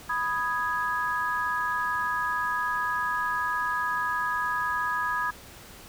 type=chord; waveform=sine; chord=G# minor; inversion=first; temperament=equal; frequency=987.8 / 1244.5 / 1661.2 Hz; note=B5 / D#6 / G#6; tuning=0 / 0 / 0 cents; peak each=-30 / -30 / -29 dBFS; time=0.09-5.31 s; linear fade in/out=10 ms; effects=pink hiss -47 dBFS RMS until 5.88 s